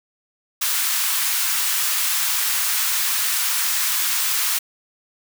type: high-pass noise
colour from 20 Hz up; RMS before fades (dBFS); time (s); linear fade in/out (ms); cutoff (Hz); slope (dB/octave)
white; -21; 0.61-4.59; 10; 1000; 24
effects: none